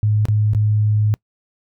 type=tone with dropouts; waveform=sine; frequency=106.1 Hz; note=G#2; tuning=38 cents sharp; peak=-13 dBFS; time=0.03-1.14 s; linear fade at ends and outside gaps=0 ms; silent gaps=0.254-0.285 / 0.534-0.548 s; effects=noise-tail reverb RT60 0.1 s tail -26 dB re dry